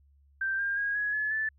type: tone with pitch steps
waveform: sine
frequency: 1568 / 1602.8 / 1638.4 / 1674.7 / 1711.9 / 1749.9 Hz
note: G6 / G6 / G#6 / G#6 / A6 / A6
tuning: 0 / +38 / -24 / +14 / -48 / -10 cents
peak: -27 dBFS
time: 0.41-1.49 s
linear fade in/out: 5 ms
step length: 180 ms
effects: added 70 Hz sine -59 dBFS peak until 1.58 s